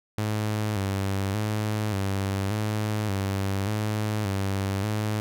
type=tone with vibrato; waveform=sawtooth; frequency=102.1 Hz; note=G#2; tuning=29 cents flat; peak=-21 dBFS; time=0.18-5.2 s; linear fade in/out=0 ms; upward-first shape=square; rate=0.86 Hz; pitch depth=74 cents each way; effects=none